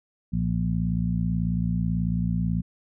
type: harmonic tone with a mistuned harmonic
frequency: 58.27 Hz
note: A#1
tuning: in tune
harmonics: 1 / 2 / 3 / 4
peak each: -30 / -28 / -25 / -32 dBFS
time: 0.32-2.62 s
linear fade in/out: 20 ms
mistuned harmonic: 1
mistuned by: +130 cents
effects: none